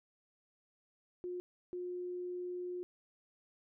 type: tone bursts at uneven times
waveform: sine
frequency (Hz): 358.1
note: F4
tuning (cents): +43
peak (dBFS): -38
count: 2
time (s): 1.24-1.4 / 1.73-2.83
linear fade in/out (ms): 0
effects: none